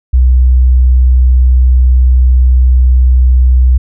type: tone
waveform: sine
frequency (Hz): 63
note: B1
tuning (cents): +35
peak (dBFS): -3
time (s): 0.13-3.78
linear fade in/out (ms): 10
effects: none